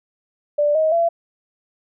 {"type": "tone with pitch steps", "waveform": "sine", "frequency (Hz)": [588, 630.2, 675.4], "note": ["D5", "D#5", "E5"], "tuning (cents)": [2, 22, 42], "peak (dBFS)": -14, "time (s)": [0.58, 1.09], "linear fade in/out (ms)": 10, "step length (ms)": 170, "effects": []}